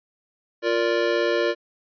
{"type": "chord", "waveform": "square", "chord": "Bb major", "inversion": "second", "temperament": "just", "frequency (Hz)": [349.6, 466.2, 582.7], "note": ["F4", "Bb4", "D5"], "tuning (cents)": [2, 0, -14], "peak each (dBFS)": -25, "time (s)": [0.62, 1.55], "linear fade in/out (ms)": 50, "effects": ["resampled to 11025 Hz"]}